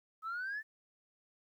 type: exponential sweep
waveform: sine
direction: up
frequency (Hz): 1272 to 1790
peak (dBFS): -35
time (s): 0.22-0.63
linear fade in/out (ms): 50
effects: tanh soft clip ceiling -34 dBFS + 12-bit